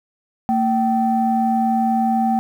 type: tone pair together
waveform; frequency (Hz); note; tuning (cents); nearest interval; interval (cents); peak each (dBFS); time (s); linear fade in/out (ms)
sine; 227.9 / 772; A#3 / G5; -39 / -27; octave + major sixth; 2112; -17; 0.49-2.39; 0
effects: tanh soft clip ceiling -8 dBFS + 8-bit